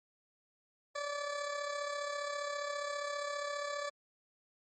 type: tone with amplitude modulation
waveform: 20% pulse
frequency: 578 Hz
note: D5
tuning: 28 cents flat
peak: -29 dBFS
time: 0.95-3.9 s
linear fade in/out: 10 ms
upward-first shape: sine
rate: 34.9 Hz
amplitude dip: 50%
effects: MP3 32 kbps